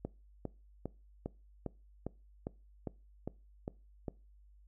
click train, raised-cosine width 2 ms, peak -24 dBFS, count 11, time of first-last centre 0.05-4.082 s, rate 2.48 Hz, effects noise-tail reverb RT60 0.3 s tail -22 dB re dry + added 50 Hz sine -58 dBFS peak until 4.67 s

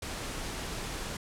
pink noise, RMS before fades -37 dBFS, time 0.02-1.17 s, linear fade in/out 5 ms, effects low-pass 10000 Hz 12 dB/octave

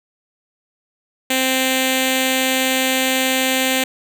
5% pulse tone with notch filter, 261 Hz, C4, 4 cents flat, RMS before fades -18 dBFS, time 1.3-3.84 s, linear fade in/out 5 ms, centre 1200 Hz, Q 0.93, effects none

